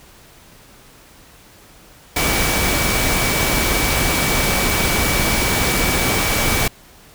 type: tone in noise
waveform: sine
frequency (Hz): 2286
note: D7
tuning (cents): -47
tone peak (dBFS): -24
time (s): 2.16-6.68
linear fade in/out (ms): 5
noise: pink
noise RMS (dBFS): -18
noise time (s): 2.16-6.68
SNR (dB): -9
effects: pink hiss -46 dBFS RMS until 7.14 s